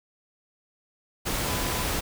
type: tone in noise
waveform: sine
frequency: 1000 Hz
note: B5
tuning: 21 cents sharp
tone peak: -38 dBFS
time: 1.46-1.84 s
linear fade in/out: 20 ms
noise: pink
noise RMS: -28 dBFS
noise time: 1.25-2.01 s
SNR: -13 dB
effects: none